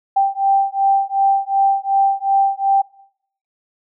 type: beating tone pair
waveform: sine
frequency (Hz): 784 / 786.7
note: G5 / G5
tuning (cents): 0 / +6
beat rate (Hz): 2.7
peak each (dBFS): -16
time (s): 0.16-2.82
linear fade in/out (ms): 10
effects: noise-tail reverb RT60 0.7 s tail -22 dB re dry